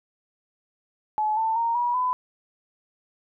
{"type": "tone with pitch steps", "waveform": "sine", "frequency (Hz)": [856, 890.8, 927, 964.7, 1003.9], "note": ["A5", "A5", "A#5", "B5", "B5"], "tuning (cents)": [-48, 21, -10, -41, 28], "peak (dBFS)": -21, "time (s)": [1.18, 2.13], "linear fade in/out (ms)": 0, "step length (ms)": 190, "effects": []}